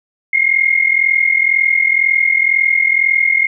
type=tone pair together; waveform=sine; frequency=2117 / 2159 Hz; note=C7 / C#7; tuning=+20 / -46 cents; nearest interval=unison; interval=34 cents; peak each=-13 dBFS; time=0.33-3.47 s; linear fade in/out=5 ms; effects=none

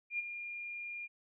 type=tone with ADSR envelope; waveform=sine; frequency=2410 Hz; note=D7; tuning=44 cents sharp; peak=-31 dBFS; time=0.1-1.08 s; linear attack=89 ms; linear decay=22 ms; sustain=-9 dB; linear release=32 ms; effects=none

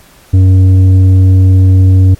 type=tone with tanh clipping; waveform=triangle; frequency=93.8 Hz; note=F#2; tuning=24 cents sharp; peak=-3 dBFS; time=0.33-2.15 s; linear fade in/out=10 ms; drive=11 dB; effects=pink hiss -41 dBFS RMS until 2.19 s + MP3 64 kbps

